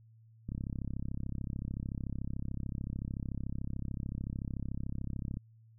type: click train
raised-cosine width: 5 ms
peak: -25 dBFS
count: 165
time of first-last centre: 0.49-5.371 s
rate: 33.6 Hz
effects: added 112 Hz sine -57 dBFS peak until 5.78 s